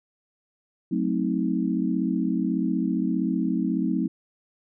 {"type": "chord", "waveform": "sine", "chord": "F# diminished seventh", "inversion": "none", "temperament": "equal with one note detuned", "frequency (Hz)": [185, 220, 261.6, 317.5], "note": ["F#3", "A3", "C4", "Eb4"], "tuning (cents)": [0, 0, 0, 35], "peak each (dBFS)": [-27, -28, -27, -28], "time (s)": [0.91, 4.08], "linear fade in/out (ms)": 10, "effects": []}